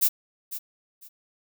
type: noise with echo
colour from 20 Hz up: violet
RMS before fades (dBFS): -20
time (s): 0.01-0.09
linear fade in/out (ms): 20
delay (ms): 500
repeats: 2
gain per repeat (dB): -13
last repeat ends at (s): 1.09
effects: none